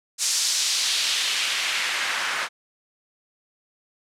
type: noise with band-pass filter sweep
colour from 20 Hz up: white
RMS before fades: -24 dBFS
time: 0.18-2.49 s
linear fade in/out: 50 ms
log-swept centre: 6400 to 1400 Hz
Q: 1.3
effects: low-pass 10000 Hz 12 dB/octave